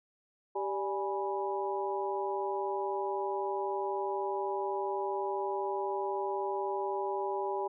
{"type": "harmonic tone with a mistuned harmonic", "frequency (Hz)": 196, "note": "G3", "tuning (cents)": 0, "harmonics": [2, 3, 4, 5], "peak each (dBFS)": [-34, -40, -36, -38], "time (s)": [0.55, 7.68], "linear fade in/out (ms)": 10, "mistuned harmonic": 4, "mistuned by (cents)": 94, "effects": []}